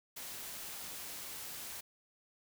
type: noise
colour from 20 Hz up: white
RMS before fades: -45 dBFS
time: 0.16-1.81 s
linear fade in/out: 10 ms
effects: none